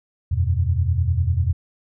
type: chord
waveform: sine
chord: E suspended second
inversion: none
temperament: equal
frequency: 82.41 / 92.5 / 123.47 Hz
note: E2 / F#2 / B2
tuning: 0 / 0 / 0 cents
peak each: -20 / -21 / -24 dBFS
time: 0.31-1.53 s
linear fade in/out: 10 ms
effects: none